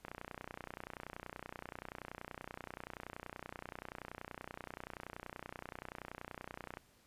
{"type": "click train", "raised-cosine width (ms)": 0.5, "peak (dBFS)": -29, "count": 206, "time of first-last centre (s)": [0.05, 6.771], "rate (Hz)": 30.5, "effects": ["pink hiss -68 dBFS RMS until 7.06 s", "resampled to 32000 Hz"]}